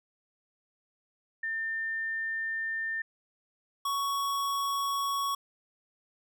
sine / square tone pair in turn, 1800 / 1115.1 Hz, A6 / C#6, +39 / +10 cents, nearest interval minor sixth, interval 829 cents, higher first, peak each -30 / -29 dBFS, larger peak second, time 1.43-3.02 / 3.85-5.35 s, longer first, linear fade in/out 5 ms, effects none

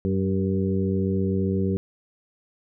harmonic tone with a mistuned harmonic, 95.2 Hz, F#2, 50 cents sharp, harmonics 1 / 2 / 3 / 4 / 5, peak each -26 / -24 / -32 / -28 / -33 dBFS, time 0.05-1.77 s, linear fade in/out 0 ms, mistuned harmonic 4, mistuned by +31 cents, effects none

